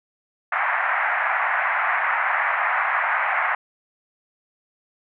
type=band-pass noise; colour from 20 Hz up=white; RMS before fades=-22 dBFS; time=0.52-3.55 s; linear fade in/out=5 ms; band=690 to 2100 Hz; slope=48 dB/octave; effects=none